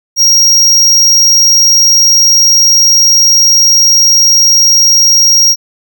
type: tone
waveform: square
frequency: 5620 Hz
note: F8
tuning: 10 cents sharp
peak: -4 dBFS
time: 0.16-5.56 s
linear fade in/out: 50 ms
effects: none